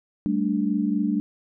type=chord; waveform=sine; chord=G suspended second; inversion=none; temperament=equal with one note detuned; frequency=196 / 220 / 292.5 Hz; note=G3 / A3 / D4; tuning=0 / 0 / -7 cents; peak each=-25 dBFS; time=0.26-1.2 s; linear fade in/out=0 ms; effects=none